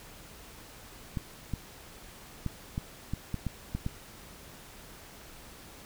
clicks, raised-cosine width 5 ms, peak -19 dBFS, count 9, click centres 1.172 / 1.537 / 2.463 / 2.779 / 3.136 / 3.343 / 3.467 / 3.75 / 3.864 s, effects pink hiss -50 dBFS RMS until 5.85 s

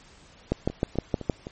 two click trains, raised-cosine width 2 ms, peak -9 / -21 dBFS, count 6 / 4, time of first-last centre 0.52-1.298 / 0.7-1.469 s, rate 6.43 / 3.9 Hz, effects pink hiss -53 dBFS RMS until 1.51 s + MP3 32 kbps

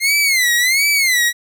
sawtooth tone with vibrato, 2093 Hz, C7, in tune, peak -9 dBFS, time 0-1.33 s, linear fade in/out 50 ms, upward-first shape sine, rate 1.4 Hz, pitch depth 170 cents each way, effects none

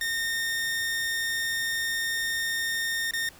sawtooth tone with dropouts, 1831 Hz, A#6, 32 cents flat, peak -23 dBFS, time 0.01-3.29 s, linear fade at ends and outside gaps 2 ms, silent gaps 3.11-3.135 s, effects pink hiss -51 dBFS RMS until 3.39 s

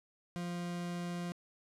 40% pulse tone, 174.61 Hz, F3, in tune, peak -36 dBFS, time 0.36-1.32 s, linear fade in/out 0 ms, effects low-pass 10000 Hz 12 dB/octave

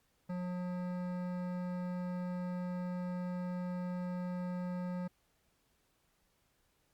sine tone with hard clipping, 179.7 Hz, F3, 50 cents sharp, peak -38 dBFS, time 0.29-5.08 s, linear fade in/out 10 ms, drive 15 dB, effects pink hiss -75 dBFS RMS until 6.93 s + Opus 48 kbps

